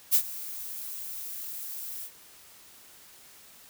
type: noise with ADSR envelope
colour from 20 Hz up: violet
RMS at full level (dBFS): -19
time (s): 0.11-2.11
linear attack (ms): 36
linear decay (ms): 73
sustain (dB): -19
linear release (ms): 74
effects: white hiss -53 dBFS RMS until 3.69 s